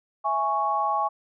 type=chord; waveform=sine; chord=C# minor; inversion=first; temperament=equal; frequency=659.3 / 830.6 / 1108.7 Hz; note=E5 / G#5 / C#6; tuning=0 / 0 / 0 cents; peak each=-31 / -25 / -25 dBFS; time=0.24-1.09 s; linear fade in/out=20 ms; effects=none